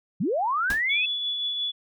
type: linear sweep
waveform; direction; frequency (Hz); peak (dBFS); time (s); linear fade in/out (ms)
sine; up; 138.59 to 2641; -22; 0.2-1.06; 10
type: noise with exponential decay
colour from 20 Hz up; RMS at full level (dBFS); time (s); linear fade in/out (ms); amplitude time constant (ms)
pink; -28; 0.7-0.84; 2; 30
type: tone with tremolo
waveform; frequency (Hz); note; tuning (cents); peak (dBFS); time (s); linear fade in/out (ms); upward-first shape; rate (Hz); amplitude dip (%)
sine; 3426; A7; -47; -24; 0.89-1.72; 20; triangle; 5.7; 35
effects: none